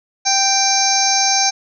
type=harmonic tone with a mistuned harmonic; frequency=784 Hz; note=G5; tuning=in tune; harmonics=1 / 2 / 3 / 5 / 6 / 7 / 8; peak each=-18 / -27 / -24 / -24 / -25 / -19 / -17 dBFS; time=0.25-1.51 s; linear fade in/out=20 ms; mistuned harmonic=5; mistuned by=+33 cents; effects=none